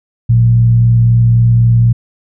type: tone with frequency modulation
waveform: sine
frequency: 116.54 Hz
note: A#2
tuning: in tune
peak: -5 dBFS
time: 0.29-1.93 s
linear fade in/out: 10 ms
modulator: 63.9 Hz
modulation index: 0.32
effects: none